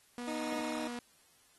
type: tone with pitch glide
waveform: sawtooth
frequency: 242.7 to 240.9 Hz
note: B3 to B3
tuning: -30 to -43 cents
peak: -35 dBFS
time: 0.18-0.99 s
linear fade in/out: 0 ms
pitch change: -13 cents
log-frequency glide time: 0.55-0.86 s
type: tone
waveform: 20% pulse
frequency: 310 Hz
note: D#4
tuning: 6 cents flat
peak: -32 dBFS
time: 0.27-0.88 s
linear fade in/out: 10 ms
effects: white hiss -66 dBFS RMS until 1.58 s + AAC 32 kbps

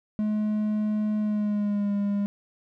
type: tone with pitch glide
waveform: triangle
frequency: 212.4 to 202.5 Hz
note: G#3 to G#3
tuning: +39 to -43 cents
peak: -21 dBFS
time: 0.19-2.26 s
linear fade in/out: 0 ms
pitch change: -82 cents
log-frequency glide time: 1.19-1.93 s
effects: none

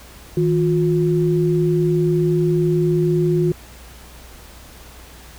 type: tone pair together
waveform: sine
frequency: 159 / 356.5 Hz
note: D#3 / F4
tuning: +38 / +36 cents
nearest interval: octave + major second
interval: 1398 cents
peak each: -17 dBFS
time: 0.37-3.52 s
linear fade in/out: 2 ms
effects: added 60 Hz sine -42 dBFS peak until 5.38 s + pink hiss -43 dBFS RMS until 5.38 s

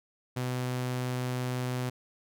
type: tone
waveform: sawtooth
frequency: 126 Hz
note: B2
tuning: 35 cents sharp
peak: -26 dBFS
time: 0.36-1.9 s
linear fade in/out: 10 ms
effects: none

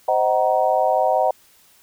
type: chord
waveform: sine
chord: C half-diminished seventh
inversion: none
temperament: just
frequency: 523.3 / 627.9 / 753.5 / 941.9 Hz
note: C5 / Eb5 / Gb5 / Bb5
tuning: 0 / +16 / +31 / +18 cents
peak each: -22 / -20 / -19 / -24 dBFS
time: 0.08-1.31 s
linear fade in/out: 5 ms
effects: white hiss -54 dBFS RMS until 1.82 s

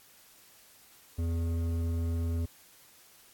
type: tone with hard clipping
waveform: triangle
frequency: 83.5 Hz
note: E2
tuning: 23 cents sharp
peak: -30 dBFS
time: 1.18-2.46 s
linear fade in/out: 10 ms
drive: 14 dB
effects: white hiss -58 dBFS RMS until 3.33 s + AAC 64 kbps

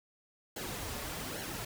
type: noise with flanger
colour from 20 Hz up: pink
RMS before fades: -40 dBFS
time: 0.56-1.65 s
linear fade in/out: 5 ms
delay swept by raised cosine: 0.82 to 6.12 ms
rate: 1.2 Hz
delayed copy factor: -0.7
effects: none

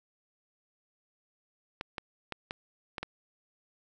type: clicks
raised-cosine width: 0.3 ms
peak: -19 dBFS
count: 6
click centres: 1.811 / 1.982 / 2.323 / 2.509 / 2.982 / 3.03 s
effects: none

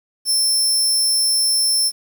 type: tone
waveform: 25% pulse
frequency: 5340 Hz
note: E8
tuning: 22 cents sharp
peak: -10 dBFS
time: 0.25-1.92 s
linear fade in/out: 50 ms
effects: 8-bit

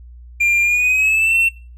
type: tone with pitch glide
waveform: triangle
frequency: 2393 to 2702 Hz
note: D7 to E7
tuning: +32 to +42 cents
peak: -11 dBFS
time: 0.4-1.49 s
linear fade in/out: 10 ms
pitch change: +210 cents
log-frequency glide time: 0.63-1.36 s
effects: noise-tail reverb RT60 0.4 s tail -20 dB re dry + added 60 Hz sine -36 dBFS peak until 1.77 s

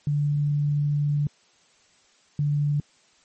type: tone pair in turn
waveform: sine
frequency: 146 / 146 Hz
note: D3 / D3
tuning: -10 / -10 cents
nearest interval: unison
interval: 0 cents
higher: neither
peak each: -20 dBFS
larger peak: neither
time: 0.07-1.27 / 2.39-2.8 s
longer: first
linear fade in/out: 2 ms
effects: white hiss -60 dBFS RMS until 3.24 s + MP3 32 kbps

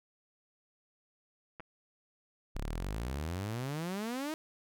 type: clicks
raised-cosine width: 0.5 ms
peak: -31 dBFS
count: 2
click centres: 1.598 / 1.604 s
type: exponential sweep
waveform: sawtooth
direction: up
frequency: 31.96 to 322.7 Hz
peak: -31 dBFS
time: 2.55-4.34 s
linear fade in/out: 0 ms
effects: none

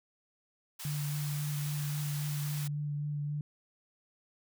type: high-pass noise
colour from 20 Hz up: white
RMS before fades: -43 dBFS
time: 0.79-2.68 s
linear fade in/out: 10 ms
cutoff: 660 Hz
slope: 24 dB/octave
type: tone with vibrato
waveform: sine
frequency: 146.83 Hz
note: D3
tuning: in tune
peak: -32 dBFS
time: 0.85-3.41 s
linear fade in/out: 2 ms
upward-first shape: triangle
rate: 3.7 Hz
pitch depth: 18 cents each way
effects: none

